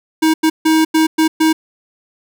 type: tone bursts at uneven times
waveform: square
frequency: 317.4 Hz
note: D#4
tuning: 35 cents sharp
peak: -10 dBFS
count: 6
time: 0.22-0.34 / 0.43-0.5 / 0.65-0.85 / 0.94-1.07 / 1.18-1.28 / 1.4-1.53 s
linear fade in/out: 10 ms
effects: none